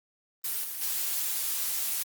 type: noise with level steps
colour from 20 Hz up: blue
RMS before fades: -31 / -36 / -30 dBFS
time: 0.44-2.03 s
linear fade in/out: 5 ms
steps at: 0.64 / 0.81 s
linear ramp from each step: 2 ms
effects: Opus 32 kbps